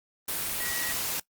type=tone in noise; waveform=sine; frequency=1916 Hz; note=A#6; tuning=47 cents sharp; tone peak=-35 dBFS; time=0.6-0.92 s; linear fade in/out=5 ms; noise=white; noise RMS=-31 dBFS; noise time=0.28-1.2 s; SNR=-7 dB; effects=noise-tail reverb RT60 0.1 s tail -20 dB re dry + Opus 32 kbps